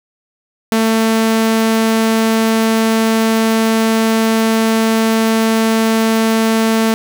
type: tone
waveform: sawtooth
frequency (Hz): 223.3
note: A3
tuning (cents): +26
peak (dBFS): -7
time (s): 0.72-6.94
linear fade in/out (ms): 0
effects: none